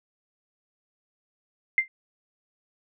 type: tone with exponential decay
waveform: sine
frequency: 2090 Hz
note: C7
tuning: 2 cents flat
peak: -13 dBFS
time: 1.78-1.88 s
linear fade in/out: 1 ms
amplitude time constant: 20 ms
effects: none